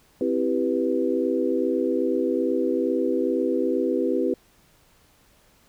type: chord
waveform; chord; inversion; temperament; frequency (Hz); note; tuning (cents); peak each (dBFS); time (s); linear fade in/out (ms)
sine; C major seventh; none; equal; 261.6 / 329.6 / 392 / 493.9; C4 / E4 / G4 / B4; 0 / 0 / 0 / 0; -26; 0.21-4.34; 2
effects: pink hiss -59 dBFS RMS until 5.68 s